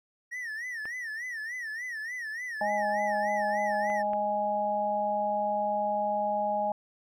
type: tone with vibrato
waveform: triangle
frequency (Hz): 1862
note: A#6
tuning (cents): -2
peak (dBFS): -32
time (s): 0.31-4.03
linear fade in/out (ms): 20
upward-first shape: sine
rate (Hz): 3.4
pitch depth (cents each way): 140
type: clicks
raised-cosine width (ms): 0.5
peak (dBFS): -28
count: 3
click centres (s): 0.855 / 3.901 / 4.134
type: harmonic tone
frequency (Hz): 207.7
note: G#3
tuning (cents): 0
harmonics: 1 / 3 / 4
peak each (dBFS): -39 / -30 / -28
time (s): 2.61-6.72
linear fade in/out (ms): 2
effects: none